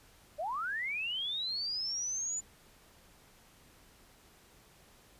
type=linear sweep; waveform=sine; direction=up; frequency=560 to 7060 Hz; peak=-33 dBFS; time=0.38-2.41 s; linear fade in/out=20 ms; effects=pink hiss -61 dBFS RMS until 5.19 s + resampled to 32000 Hz